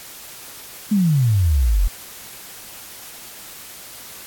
sine exponential sweep, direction down, 218.7 to 41.2 Hz, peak -13 dBFS, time 0.91-1.88 s, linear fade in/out 10 ms, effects white hiss -38 dBFS RMS until 4.26 s + AAC 64 kbps

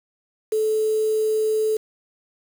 sine tone with quantisation, 433.9 Hz, A4, 24 cents flat, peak -18 dBFS, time 0.52-1.77 s, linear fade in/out 5 ms, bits 6, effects none

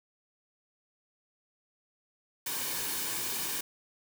white noise with comb filter, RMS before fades -34 dBFS, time 2.46-3.61 s, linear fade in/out 5 ms, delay 1.5 ms, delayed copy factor -0.5, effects none

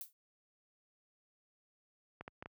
violet noise with exponential decay, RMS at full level -41 dBFS, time 0.01-0.13 s, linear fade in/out 1 ms, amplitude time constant 26 ms
clicks, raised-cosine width 0.5 ms, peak -30 dBFS, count 4, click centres 2.21 / 2.279 / 2.425 / 2.459 s
effects high-pass 60 Hz 12 dB/octave

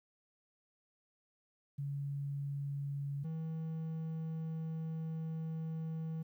sine / triangle tone pair in turn, 141.1 / 160.73 Hz, C#3 / E3, +31 / -43 cents, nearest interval major second, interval 226 cents, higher second, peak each -36 / -35 dBFS, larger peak second, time 1.78-3.24 / 3.24-6.23 s, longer second, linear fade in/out 10 ms, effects 12-bit

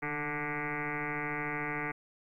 sine tone with frequency modulation, 1174.7 Hz, D6, in tune, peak -32 dBFS, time 0.02-1.92 s, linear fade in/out 10 ms, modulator 146 Hz, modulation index 7.3, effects 12-bit

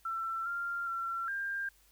sine tone with pitch steps, 1342 / 1391 / 1358 / 1597 Hz, E6 / F6 / F6 / G6, +31 / -7 / -49 / +32 cents, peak -33 dBFS, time 0.05-1.69 s, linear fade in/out 5 ms, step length 410 ms, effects added 50 Hz sine -67 dBFS peak until 1.91 s + white hiss -66 dBFS RMS until 1.91 s

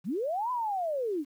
sine linear two-way sweep, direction up then down, 144.4 to 1022 to 263.8 Hz, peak -28 dBFS, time 0.04-1.25 s, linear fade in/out 50 ms, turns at 0.51 s, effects 10-bit

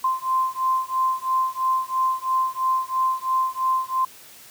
sine beating tone pair, 1040 / 1043 Hz, C6 / C6, -11 / -6 cents, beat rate 3 Hz, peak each -23 dBFS, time 0.04-4.05 s, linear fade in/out 5 ms, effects white hiss -46 dBFS RMS until 4.5 s + high-pass 60 Hz 12 dB/octave

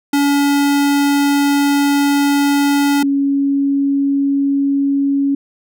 square / sine tone pair in turn, 284.1 / 278.4 Hz, C#4 / C#4, +43 / +8 cents, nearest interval unison, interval 35 cents, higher first, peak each -12 dBFS, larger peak neither, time 0.13-3.03 / 3.03-5.35 s, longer first, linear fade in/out 5 ms, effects none

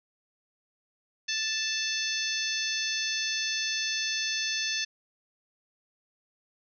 harmonic tone, 880 Hz, A5, in tune, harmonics 2 / 3 / 4 / 5 / 6 / 7, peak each -35 / -35 / -35 / -35 / -35 / -35 dBFS, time 1.28-4.85 s, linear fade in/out 10 ms, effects none

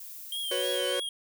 violet noise, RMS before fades -43 dBFS, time 0-0.79 s, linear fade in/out 5 ms
square tone with vibrato, 3179 Hz, G7, 24 cents sharp, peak -32 dBFS, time 0.32-1.09 s, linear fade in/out 2 ms, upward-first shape triangle, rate 3.2 Hz, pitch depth 82 cents each way
45% pulse chord, F# suspended fourth, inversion none, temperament equal, 370 / 493.9 / 554.4 Hz, F#4 / B4 / C#5, 0 / 0 / 0 cents, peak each -35 / -33 / -32 dBFS, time 0.51-1 s, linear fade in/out 5 ms
effects none

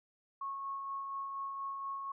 sine tone with tremolo, 1097 Hz, C#6, 18 cents flat, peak -36 dBFS, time 0.41-2.12 s, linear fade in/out 5 ms, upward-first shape sine, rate 4.2 Hz, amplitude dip 30%, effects none

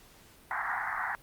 white band-pass noise, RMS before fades -33 dBFS, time 0.51-1.15 s, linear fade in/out 0 ms, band 710 to 2000 Hz, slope 96 dB/octave, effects pink hiss -57 dBFS RMS until 1.22 s + Opus 48 kbps

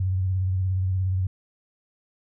sine tone with vibrato, 93.5 Hz, F#2, 19 cents sharp, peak -21 dBFS, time 0-1.27 s, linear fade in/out 5 ms, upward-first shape triangle, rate 17 Hz, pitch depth 52 cents each way, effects none

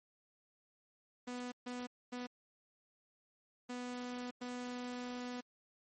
sawtooth tone bursts at uneven times, 246.9 Hz, B3, in tune, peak -37 dBFS, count 5, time 1.27-1.52 / 1.66-1.87 / 2.12-2.27 / 3.69-4.31 / 4.41-5.41 s, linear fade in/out 10 ms, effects MP3 32 kbps

